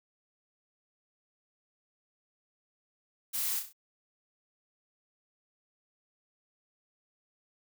blue noise with echo, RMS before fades -33 dBFS, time 3.33-3.6 s, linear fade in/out 20 ms, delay 33 ms, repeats 4, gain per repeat -6 dB, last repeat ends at 3.732 s, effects none

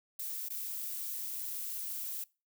violet noise with dropouts, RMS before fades -39 dBFS, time 0.19-2.24 s, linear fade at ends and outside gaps 5 ms, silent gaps 0.487-0.502 s, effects noise-tail reverb RT60 0.3 s tail -23 dB re dry

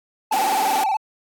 triangle tone with vibrato, 821 Hz, G#5, 20 cents flat, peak -16 dBFS, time 0.31-0.97 s, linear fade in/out 5 ms, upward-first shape square, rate 19 Hz, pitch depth 100 cents each way
pink high-pass noise, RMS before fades -27 dBFS, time 0.32-0.84 s, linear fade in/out 5 ms, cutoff 260 Hz, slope 24 dB/octave
effects AAC 64 kbps

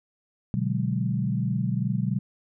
sine chord, G# half-diminished seventh, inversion first, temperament equal, 123.47 / 146.83 / 185 / 207.7 Hz, B2 / D3 / F#3 / G#3, 0 / 0 / 0 / 0 cents, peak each -27 / -30 / -28 / -31 dBFS, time 0.54-2.19 s, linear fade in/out 0 ms, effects none

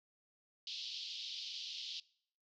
pink band-pass noise, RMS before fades -45 dBFS, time 0.67-2 s, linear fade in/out 2 ms, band 3000 to 5100 Hz, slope 48 dB/octave, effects noise-tail reverb RT60 0.6 s tail -22 dB re dry

